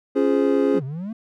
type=chord; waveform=triangle; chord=Db major seventh; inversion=none; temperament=just; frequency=277.2 / 346.5 / 415.8 / 519.7 Hz; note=Db4 / F4 / Ab4 / C5; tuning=0 / -14 / +2 / -12 cents; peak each=-18 / -23 / -18 / -23 dBFS; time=0.15-0.8 s; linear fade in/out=20 ms
type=exponential two-way sweep; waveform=triangle; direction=down then up; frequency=233.1 to 126.7 to 233.1 Hz; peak=-25 dBFS; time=0.74-1.13 s; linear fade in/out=5 ms; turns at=0.84 s
effects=none